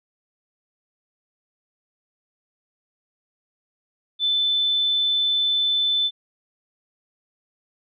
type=tone; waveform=sine; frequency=3520 Hz; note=A7; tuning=in tune; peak=-18 dBFS; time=4.19-6.11 s; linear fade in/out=50 ms; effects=none